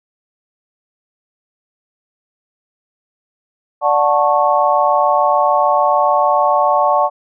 sine chord, D major seventh, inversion none, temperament just, 587.3 / 734.2 / 881 / 1101.2 Hz, D5 / F#5 / A5 / C#6, 0 / -14 / +2 / -12 cents, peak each -16 dBFS, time 3.81-7.1 s, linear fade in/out 50 ms, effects none

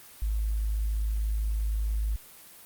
sine tone, 53.1 Hz, G#1, 39 cents sharp, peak -25 dBFS, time 0.22-2.16 s, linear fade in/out 0 ms, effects white hiss -50 dBFS RMS until 2.65 s + Opus 32 kbps

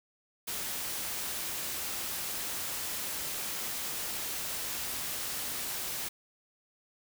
white noise, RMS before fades -36 dBFS, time 0.47-6.09 s, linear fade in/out 10 ms, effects none

